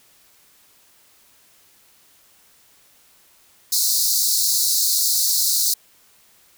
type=high-pass noise; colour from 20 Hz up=pink; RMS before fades=-19 dBFS; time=3.72-5.74 s; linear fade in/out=5 ms; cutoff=4000 Hz; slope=96 dB/octave; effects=white hiss -55 dBFS RMS until 6.57 s